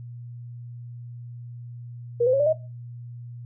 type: tone with pitch steps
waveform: sine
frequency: 475.6 / 509.7 / 546.3 / 585.5 / 627.6 Hz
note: A#4 / C5 / C#5 / D5 / D#5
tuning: +35 / -45 / -25 / -5 / +15 cents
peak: -17 dBFS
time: 2.2-2.53 s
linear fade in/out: 10 ms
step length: 66 ms
effects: noise-tail reverb RT60 0.3 s tail -17 dB re dry + added 120 Hz sine -36 dBFS peak until 3.45 s